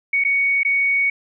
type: tone with dropouts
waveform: sine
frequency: 2232 Hz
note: C#7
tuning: 11 cents sharp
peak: -15 dBFS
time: 0.13-1.1 s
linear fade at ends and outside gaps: 5 ms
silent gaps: 0.239-0.248 / 0.633-0.649 s
effects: none